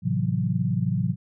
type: chord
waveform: sine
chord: F# half-diminished seventh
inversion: first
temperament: just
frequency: 111 / 133.2 / 166.5 / 185 Hz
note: A2 / C3 / E3 / F#3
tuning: +16 / +31 / +18 / 0 cents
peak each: -27 dBFS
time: 0.02-1.16 s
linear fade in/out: 50 ms
effects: none